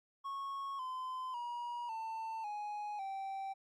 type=tone with pitch steps; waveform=triangle; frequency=1100 / 1026.3 / 957.6 / 893.5 / 833.6 / 777.8 Hz; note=C#6 / C6 / A#5 / A5 / G#5 / G5; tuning=-14 / -34 / +46 / +26 / +6 / -14 cents; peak=-37 dBFS; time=0.24-3.54 s; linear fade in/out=20 ms; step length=550 ms; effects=Opus 48 kbps